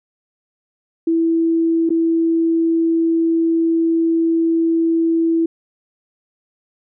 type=tone with dropouts; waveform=sine; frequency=329.6 Hz; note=E4; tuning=in tune; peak=-13 dBFS; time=1.07-5.46 s; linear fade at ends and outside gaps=5 ms; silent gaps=1.893-1.903 s; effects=none